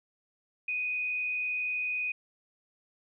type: tone with frequency modulation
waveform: sine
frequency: 2489 Hz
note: D#7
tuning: in tune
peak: -29 dBFS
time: 0.68-2.12 s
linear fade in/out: 5 ms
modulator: 63.8 Hz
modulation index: 0.51
effects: none